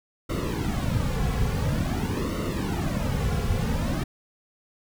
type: noise with flanger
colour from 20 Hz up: brown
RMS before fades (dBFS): -26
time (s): 0.29-4.04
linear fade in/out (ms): 10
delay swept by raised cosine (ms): 1.2 to 3.3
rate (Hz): 0.48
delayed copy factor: -0.85
effects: none